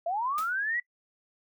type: linear sweep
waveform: sine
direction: up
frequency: 650 to 1975.5 Hz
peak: -27 dBFS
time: 0.06-0.8 s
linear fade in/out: 5 ms
type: noise with exponential decay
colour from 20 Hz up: white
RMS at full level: -38 dBFS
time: 0.38-0.57 s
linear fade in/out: 1 ms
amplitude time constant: 40 ms
effects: noise-tail reverb RT60 0.1 s tail -22 dB re dry